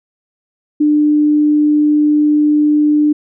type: tone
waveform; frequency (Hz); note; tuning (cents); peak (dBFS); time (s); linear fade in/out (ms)
sine; 298.8; D4; +30; -8; 0.8-3.13; 10
effects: none